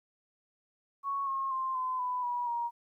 sine tone with pitch steps, 1108.7 / 1079.6 / 1051.3 / 1023.8 / 996.9 / 970.8 / 945.3 Hz, C#6 / C#6 / C6 / C6 / B5 / B5 / A#5, 0 / -46 / +8 / -38 / +16 / -30 / +24 cents, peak -30 dBFS, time 1.03-2.71 s, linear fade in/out 50 ms, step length 240 ms, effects 12-bit

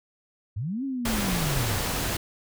sine linear two-way sweep, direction up then down, 87.31 to 277.7 to 87.31 Hz, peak -27 dBFS, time 0.56-1.79 s, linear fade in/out 10 ms, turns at 0.84 s
pink noise, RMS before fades -28 dBFS, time 1.05-2.17 s, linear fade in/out 5 ms
effects none

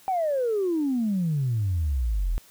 sine exponential sweep, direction down, 784 to 38.58 Hz, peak -21 dBFS, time 0.08-2.38 s, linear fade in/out 0 ms, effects tanh soft clip ceiling -18 dBFS + white hiss -54 dBFS RMS until 2.5 s

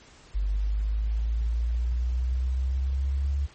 sine linear sweep, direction up, 48.71 to 70.7 Hz, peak -23 dBFS, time 0.34-3.47 s, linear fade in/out 20 ms, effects pink hiss -53 dBFS RMS until 3.54 s + MP3 32 kbps

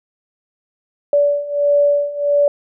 sine beating tone pair, 576 / 577.5 Hz, D5 / D5, -34 / -29 cents, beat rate 1.5 Hz, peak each -17 / -14 dBFS, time 1.13-2.48 s, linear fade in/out 2 ms, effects none

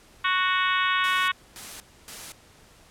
harmonic tone, 370 Hz, F#4, in tune, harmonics 3 / 4 / 5 / 6 / 7 / 8 / 9 / 10, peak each -25 / -27 / -29 / -31 / -32 / -33 / -34 / -35 dBFS, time 0.24-1.32 s, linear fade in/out 10 ms
white noise bursts, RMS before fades -39 dBFS, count 3, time 1.04-2.32 s, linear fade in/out 0 ms, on 240 ms, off 280 ms
effects pink hiss -54 dBFS RMS until 2.9 s + low-pass 11000 Hz 12 dB/octave

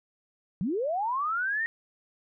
sine linear sweep, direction up, 157.6 to 1874 Hz, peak -26 dBFS, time 0.61-1.66 s, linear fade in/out 0 ms, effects none

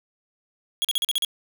45% pulse tone bursts, 3322 Hz, G#7, in tune, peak -20 dBFS, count 7, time 0.82-1.248 s, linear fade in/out 0 ms, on 26 ms, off 41 ms, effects none

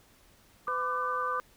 sine tone with vibrato, 1185 Hz, D6, 15 cents sharp, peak -30 dBFS, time 0.67-1.4 s, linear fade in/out 5 ms, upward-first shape sine, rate 10 Hz, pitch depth 26 cents each way
harmonic tone, 504 Hz, B4, 35 cents sharp, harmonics 1 / 2 / 3, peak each -37 / -37 / -37 dBFS, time 0.68-1.4 s, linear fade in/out 0 ms
effects pink hiss -61 dBFS RMS until 1.56 s

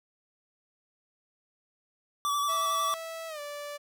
square tone with vibrato, 1153 Hz, D6, 32 cents flat, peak -27 dBFS, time 2.25-2.94 s, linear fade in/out 0 ms, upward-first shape square, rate 11 Hz, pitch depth 21 cents each way
sawtooth tone with pitch glide, 654 to 582.6 Hz, E5 to D5, -14 to -14 cents, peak -33 dBFS, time 2.48-3.78 s, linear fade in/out 20 ms, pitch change -200 cents, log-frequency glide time 3.28-3.4 s
effects none

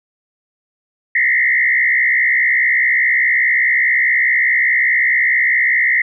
sine tone with frequency modulation, 1975.5 Hz, B6, in tune, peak -11 dBFS, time 1.15-6.02 s, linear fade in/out 5 ms, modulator 64.8 Hz, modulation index 2.3, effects none

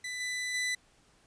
sawtooth tone with level steps, 1994 Hz, B6, 16 cents sharp, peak -32 / -29 / -26 dBFS, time 0.04-0.75 s, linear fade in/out 5 ms, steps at 0.2 / 0.54 s, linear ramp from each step 5 ms, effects pink hiss -65 dBFS RMS until 1.26 s + resampled to 22050 Hz

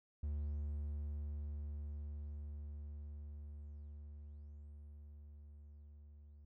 triangle tone with level ramp, 73.42 Hz, D2, in tune, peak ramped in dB -35 to -54 dBFS, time 0.23-6.45 s, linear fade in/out 5 ms, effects none

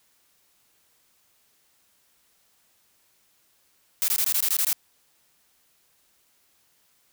blue noise bursts, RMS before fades -23 dBFS, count 9, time 4.02-4.729 s, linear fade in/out 0 ms, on 61 ms, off 20 ms, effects white hiss -65 dBFS RMS until 7.12 s

